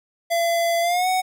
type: tone with pitch glide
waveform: square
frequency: 678 to 743.6 Hz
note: E5 to F#5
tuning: +49 to +8 cents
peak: -19 dBFS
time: 0.3-1.22 s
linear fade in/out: 20 ms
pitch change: +159 cents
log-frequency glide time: 0.81-1.08 s
effects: none